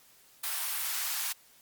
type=high-pass noise; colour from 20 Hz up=white; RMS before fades=-33 dBFS; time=0.43-1.33 s; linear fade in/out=10 ms; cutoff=830 Hz; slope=24 dB/octave; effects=white hiss -60 dBFS RMS until 1.61 s + Opus 48 kbps